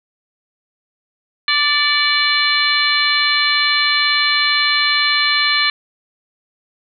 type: harmonic tone with a mistuned harmonic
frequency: 587.3 Hz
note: D5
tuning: in tune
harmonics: 2 / 3 / 4 / 5 / 6 / 7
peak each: -22 / -19 / -19 / -23 / -22 / -18 dBFS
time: 1.48-5.7 s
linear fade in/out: 2 ms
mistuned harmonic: 4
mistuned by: -33 cents
effects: none